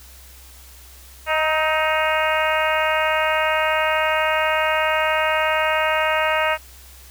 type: harmonic tone with a mistuned harmonic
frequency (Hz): 312.2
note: D#4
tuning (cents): +6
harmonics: 2 / 3 / 4 / 5 / 6 / 7 / 8 / 9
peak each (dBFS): -22 / -24 / -25 / -26 / -27 / -27 / -28 / -29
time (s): 1.26-6.58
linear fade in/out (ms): 50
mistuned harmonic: 4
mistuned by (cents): +27
effects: added 64 Hz sine -44 dBFS peak until 7.1 s + white hiss -46 dBFS RMS until 7.1 s